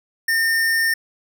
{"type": "tone", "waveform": "square", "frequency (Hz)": 1816, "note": "A#6", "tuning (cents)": -46, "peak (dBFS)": -17, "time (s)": [0.28, 0.94], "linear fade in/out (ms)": 5, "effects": []}